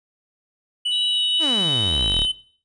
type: tone with pitch glide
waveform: triangle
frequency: 2960 to 3036 Hz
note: F#7 to F#7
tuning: 0 to +44 cents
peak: -18 dBFS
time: 0.85-2.32 s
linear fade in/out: 10 ms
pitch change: +44 cents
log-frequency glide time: 1.18-2.1 s
type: tone with vibrato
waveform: sine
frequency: 3801 Hz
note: A#7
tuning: 33 cents sharp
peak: -24 dBFS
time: 0.91-2.26 s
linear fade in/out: 20 ms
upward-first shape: sine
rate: 2 Hz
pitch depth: 14 cents each way
type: exponential sweep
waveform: sawtooth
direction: down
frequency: 349.2 to 30.62 Hz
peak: -21 dBFS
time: 1.39-2.27 s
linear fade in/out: 50 ms
effects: noise-tail reverb RT60 0.5 s tail -17 dB re dry + resampled to 22050 Hz